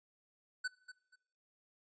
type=tone with echo; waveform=square; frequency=1500 Hz; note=F#6; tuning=23 cents sharp; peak=-35 dBFS; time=0.64-0.68 s; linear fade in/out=10 ms; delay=240 ms; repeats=2; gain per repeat=-13 dB; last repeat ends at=1.16 s; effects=noise-tail reverb RT60 0.8 s tail -23 dB re dry + resampled to 16000 Hz